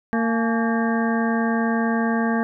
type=harmonic tone with a mistuned harmonic; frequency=228.8 Hz; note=A#3; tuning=32 cents flat; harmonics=1 / 2 / 3 / 4 / 5 / 7 / 8; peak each=-20 / -28 / -29 / -30 / -32 / -29 / -34 dBFS; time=0.13-2.43 s; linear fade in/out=0 ms; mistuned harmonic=4; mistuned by=-120 cents; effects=none